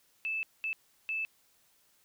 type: tone bursts at uneven times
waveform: sine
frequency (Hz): 2628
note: E7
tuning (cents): -6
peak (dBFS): -31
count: 3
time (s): 0.25-0.43 / 0.64-0.73 / 1.09-1.25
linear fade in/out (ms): 0
effects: white hiss -68 dBFS RMS until 2.04 s